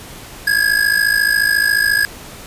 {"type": "ring-modulated tone", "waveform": "square", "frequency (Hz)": 1661.2, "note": "G#6", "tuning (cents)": 0, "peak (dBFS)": -10, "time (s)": [0.47, 2.05], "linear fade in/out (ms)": 0, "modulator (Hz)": 27.1, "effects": ["pink hiss -35 dBFS RMS until 2.46 s", "resampled to 32000 Hz"]}